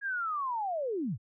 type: linear sweep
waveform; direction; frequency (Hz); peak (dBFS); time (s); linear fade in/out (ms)
sine; down; 1661.2 to 85.1; -30; 0.01-1.18; 50
effects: none